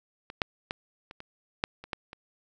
clicks, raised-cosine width 0.3 ms, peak -24 / -9 / -15 / -27 / -26 / -9 / -27 / -15 / -26 dBFS, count 9, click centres 0.301 / 0.418 / 0.709 / 1.111 / 1.204 / 1.639 / 1.84 / 1.932 / 2.131 s, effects none

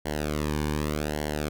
sawtooth tone with flanger, 75.1 Hz, D2, 39 cents sharp, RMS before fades -29 dBFS, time 0.05-1.49 s, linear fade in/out 10 ms, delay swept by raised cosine 0.8 to 1.54 ms, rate 0.85 Hz, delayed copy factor -0.9, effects none

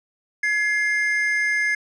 triangle tone pair together, 1692 / 2104 Hz, G#6 / C7, +32 / +9 cents, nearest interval major third, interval 377 cents, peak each -20 dBFS, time 0.43-1.75 s, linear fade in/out 5 ms, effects resampled to 24000 Hz

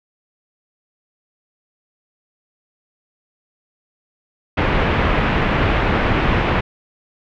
pink low-pass noise, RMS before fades -17 dBFS, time 4.57-6.61 s, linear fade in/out 10 ms, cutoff 2700 Hz, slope 24 dB/octave, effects none

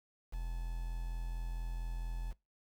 triangle tone with quantisation, 42.2 Hz, E1, 41 cents sharp, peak -34 dBFS, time 0.32-2.33 s, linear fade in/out 20 ms, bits 9, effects noise-tail reverb RT60 0.2 s tail -21 dB re dry

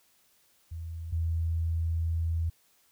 sine tone pair in turn, 82.41 / 82.41 Hz, E2 / E2, 0 / 0 cents, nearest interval unison, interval 0 cents, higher neither, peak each -35 / -26 dBFS, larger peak second, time 0.71-1.12 / 1.12-2.5 s, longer second, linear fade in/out 10 ms, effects white hiss -66 dBFS RMS until 2.91 s

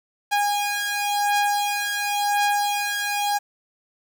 sawtooth beating tone pair, 819 / 819.94 Hz, G#5 / G#5, -24 / -22 cents, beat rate 0.94 Hz, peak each -19 / -21 dBFS, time 0.31-3.39 s, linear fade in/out 20 ms, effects 8-bit

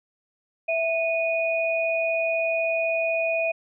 sine tone pair together, 659 / 2475 Hz, E5 / D#7, -1 / -10 cents, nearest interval octave + major seventh, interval 2291 cents, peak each -23 / -26 dBFS, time 0.68-3.52 s, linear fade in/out 10 ms, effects none

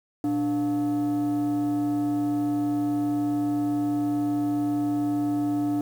sine tone with frequency modulation, 293.7 Hz, D4, in tune, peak -20 dBFS, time 0.24-5.81 s, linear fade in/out 2 ms, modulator 414 Hz, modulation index 0.44, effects tanh soft clip ceiling -21 dBFS + 8-bit

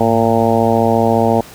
harmonic tone with a mistuned harmonic, 114.5 Hz, A#2, 31 cents flat, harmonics 1 / 2 / 3 / 4 / 5 / 6 / 7 / 8, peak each -20 / -16 / -21 / -17 / -18 / -18 / -19 / -22 dBFS, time 0-1.41 s, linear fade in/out 5 ms, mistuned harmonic 1, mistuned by -130 cents, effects pink hiss -37 dBFS RMS until 1.54 s

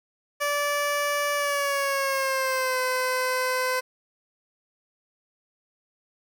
15% pulse tone with pitch glide, 580 to 510.8 Hz, D5 to C5, -22 to -42 cents, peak -17 dBFS, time 0.4-3.81 s, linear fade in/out 20 ms, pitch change -220 cents, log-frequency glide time 1.35-2.79 s, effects none

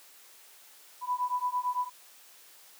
sine beating tone pair, 987.8 / 996.7 Hz, B5 / B5, 0 / +16 cents, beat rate 8.9 Hz, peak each -31 dBFS, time 1.01-1.9 s, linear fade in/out 50 ms, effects white hiss -55 dBFS RMS until 2.79 s + high-pass 400 Hz 12 dB/octave

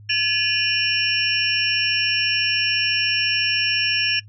sine tone cluster, 1713 / 2450 / 2736 / 2958 / 5470 Hz, A6 / D#7 / F7 / F#7 / F8, -47 / -27 / -36 / -1 / -37 cents, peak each -24 dBFS, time 0.09-4.2 s, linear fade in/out 10 ms, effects noise-tail reverb RT60 0.1 s tail -20 dB re dry + added 104 Hz sine -41 dBFS peak until 4.28 s

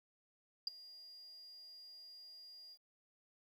sine tone with ADSR envelope, 4827 Hz, D8, 47 cents sharp, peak -31 dBFS, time 0.67-2.78 s, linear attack 3 ms, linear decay 14 ms, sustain -22 dB, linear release 56 ms, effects tanh soft clip ceiling -29 dBFS + 12-bit

